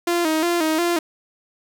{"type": "tone with vibrato", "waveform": "sawtooth", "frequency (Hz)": 329.9, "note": "E4", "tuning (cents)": 1, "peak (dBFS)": -14, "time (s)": [0.07, 0.99], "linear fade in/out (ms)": 5, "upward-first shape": "square", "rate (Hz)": 2.8, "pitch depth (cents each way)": 80, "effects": ["9-bit"]}